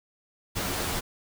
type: noise with comb filter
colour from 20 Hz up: pink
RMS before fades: -30 dBFS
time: 0.55-1.01 s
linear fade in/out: 20 ms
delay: 11 ms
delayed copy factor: +0.55
effects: none